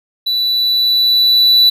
triangle tone with level ramp, 3962 Hz, B7, 5 cents sharp, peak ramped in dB -12 to -4 dBFS, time 0.26-1.7 s, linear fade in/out 10 ms, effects none

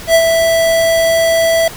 square tone with ADSR envelope, 659.3 Hz, E5, in tune, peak -5 dBFS, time 0.07-1.68 s, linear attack 76 ms, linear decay 65 ms, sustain -5 dB, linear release 3 ms, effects pink hiss -30 dBFS RMS until 1.76 s

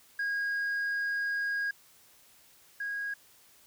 sine tone pair in turn, 1636 / 1642 Hz, G#6 / G#6, -26 / -20 cents, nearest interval unison, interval 6 cents, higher second, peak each -26 / -31 dBFS, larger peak first, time 0.19-1.71 / 2.8-3.14 s, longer first, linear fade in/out 5 ms, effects tanh soft clip ceiling -28 dBFS + white hiss -60 dBFS RMS until 3.66 s

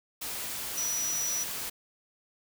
sine tone in noise, 5870 Hz, F#8, 15 cents flat, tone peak -29 dBFS, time 0.77-1.44 s, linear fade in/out 10 ms, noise white, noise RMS -36 dBFS, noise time 0.21-1.7 s, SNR +4 dB, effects none

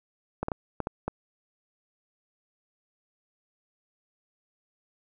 clicks, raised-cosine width 1 ms, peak -15 dBFS, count 6, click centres 0.43 / 0.484 / 0.518 / 0.803 / 0.871 / 1.08 s, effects none

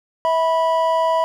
triangle tone pair together, 650 / 983.7 Hz, E5 / B5, -24 / -7 cents, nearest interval perfect fifth, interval 717 cents, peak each -16 dBFS, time 0.25-1.24 s, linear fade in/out 0 ms, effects none

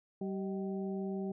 harmonic tone with a mistuned harmonic, 193.1 Hz, G3, 26 cents flat, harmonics 1 / 2 / 3 / 4, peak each -36 / -39 / -49 / -50 dBFS, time 0.21-1.32 s, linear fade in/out 5 ms, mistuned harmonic 3, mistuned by +130 cents, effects none

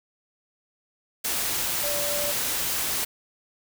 sine tone in noise, 582 Hz, D5, 16 cents flat, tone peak -30 dBFS, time 1.83-2.32 s, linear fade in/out 10 ms, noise white, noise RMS -27 dBFS, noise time 1.24-3.05 s, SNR -6 dB, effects none

